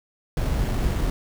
brown noise with sample-and-hold, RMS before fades -23 dBFS, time 0.37-1.1 s, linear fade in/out 2 ms, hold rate 4900 Hz, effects none

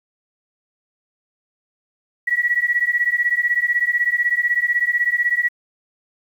sine beating tone pair, 1923 / 1939 Hz, B6 / B6, -47 / -32 cents, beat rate 16 Hz, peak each -19 dBFS, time 2.27-5.49 s, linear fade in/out 10 ms, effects 8-bit

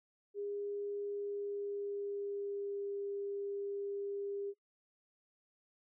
sine tone with pitch glide, 406.7 to 401.3 Hz, G#4 to G4, -36 to +41 cents, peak -37 dBFS, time 0.34-4.54 s, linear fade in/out 50 ms, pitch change -23 cents, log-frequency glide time 1.04-2.94 s, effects noise-tail reverb RT60 0.1 s tail -21 dB re dry

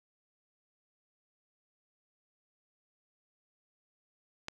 click, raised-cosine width 0.2 ms, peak -20 dBFS, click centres 4.484 s, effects none

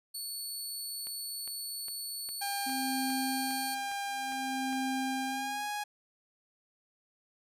15% pulse tone, 4435 Hz, C#8, in tune, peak -30 dBFS, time 0.14-3.75 s, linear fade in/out 10 ms
click train, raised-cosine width 0.3 ms, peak -33 dBFS, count 10, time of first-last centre 1.07-4.729 s, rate 2.46 Hz
sawtooth tone with pitch glide, 801 to 829.7 Hz, G5 to G#5, +37 to -2 cents, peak -30 dBFS, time 2.41-5.84 s, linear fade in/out 10 ms, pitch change +61 cents, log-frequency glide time 5.27-5.64 s
sine tone with tremolo, 261.7 Hz, C4, in tune, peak -32 dBFS, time 2.66-5.7 s, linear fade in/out 10 ms, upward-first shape sine, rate 0.56 Hz, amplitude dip 100%
effects resampled to 32000 Hz

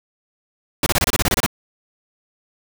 pink noise bursts, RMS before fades -17 dBFS, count 11, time 0.83-1.463 s, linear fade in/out 2 ms, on 33 ms, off 27 ms, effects none

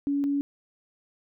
sine tone pair in turn, 282.9 / 282.9 Hz, C#4 / C#4, +35 / +35 cents, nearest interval unison, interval 0 cents, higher neither, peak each -23 dBFS, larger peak neither, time 0.07-0.24 / 0.24-0.41 s, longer neither, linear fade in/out 0 ms, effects none

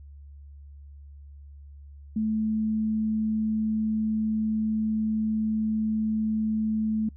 sine tone, 217.7 Hz, A3, 18 cents flat, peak -23 dBFS, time 2.16-7.09 s, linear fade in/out 5 ms, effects noise-tail reverb RT60 0.1 s tail -23 dB re dry + added 71 Hz sine -43 dBFS peak until 7.16 s

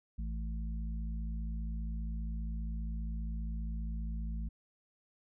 harmonic tone, 55 Hz, A1, in tune, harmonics 1 / 3 / 4, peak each -35 / -45 / -47 dBFS, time 0.18-4.49 s, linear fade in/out 10 ms, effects none

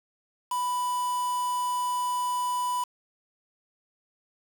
triangle tone with quantisation, 990 Hz, B5, 4 cents sharp, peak -24 dBFS, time 0.51-2.84 s, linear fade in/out 5 ms, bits 6, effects none

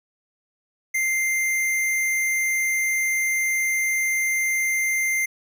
square tone, 2093 Hz, C7, in tune, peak -21 dBFS, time 0.94-5.26 s, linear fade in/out 10 ms, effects none

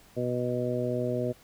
harmonic tone, 123.47 Hz, B2, in tune, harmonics 1 / 2 / 3 / 4 / 5, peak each -33 / -33 / -33 / -33 / -33 dBFS, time 0.16-1.33 s, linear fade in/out 20 ms, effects pink hiss -57 dBFS RMS until 1.43 s

